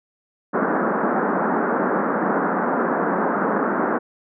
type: band-pass noise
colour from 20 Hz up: pink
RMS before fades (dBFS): -21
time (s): 0.53-3.99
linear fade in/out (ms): 20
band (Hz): 190 to 1600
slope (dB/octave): 48
effects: none